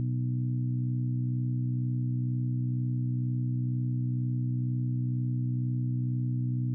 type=harmonic tone; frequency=62.1 Hz; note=B1; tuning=10 cents sharp; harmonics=2 / 3 / 4 / 5; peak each=-27 / -41 / -37 / -42 dBFS; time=0-6.74 s; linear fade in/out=0 ms; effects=none